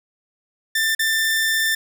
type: tone with dropouts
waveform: sawtooth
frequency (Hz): 1783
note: A6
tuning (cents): +22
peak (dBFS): -14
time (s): 0.75-1.75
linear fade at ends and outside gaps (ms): 5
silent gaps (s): 0.95-0.992
effects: none